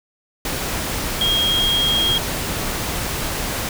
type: tone in noise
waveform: sine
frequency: 3251 Hz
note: G#7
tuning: 38 cents flat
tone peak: -16 dBFS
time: 1.21-2.18 s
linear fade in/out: 2 ms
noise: pink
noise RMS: -24 dBFS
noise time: 0.45-3.69 s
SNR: +5 dB
effects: none